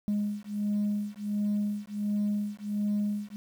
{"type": "beating tone pair", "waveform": "sine", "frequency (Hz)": [206.2, 207.6], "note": ["G#3", "G#3"], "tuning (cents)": [-12, 0], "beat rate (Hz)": 1.4, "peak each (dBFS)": -29, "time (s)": [0.08, 3.36], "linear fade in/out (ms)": 0, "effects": ["tanh soft clip ceiling -23 dBFS", "9-bit"]}